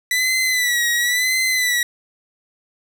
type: tone with vibrato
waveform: sawtooth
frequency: 1975.5 Hz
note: B6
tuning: in tune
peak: -13 dBFS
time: 0.11-1.83 s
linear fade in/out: 2 ms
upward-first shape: sine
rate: 0.96 Hz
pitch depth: 69 cents each way
effects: none